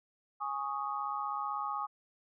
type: chord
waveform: sine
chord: Ab suspended fourth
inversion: none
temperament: equal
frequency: 830.6 / 1108.7 / 1244.5 Hz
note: Ab5 / Db6 / Eb6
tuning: 0 / 0 / 0 cents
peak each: -38 / -38 / -37 dBFS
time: 0.4-1.87 s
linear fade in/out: 20 ms
effects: none